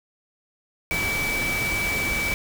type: tone in noise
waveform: sine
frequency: 2300 Hz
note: D7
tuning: 37 cents flat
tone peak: -24 dBFS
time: 0.91-2.34 s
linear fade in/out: 0 ms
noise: pink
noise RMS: -29 dBFS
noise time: 0.91-2.34 s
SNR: +2 dB
effects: none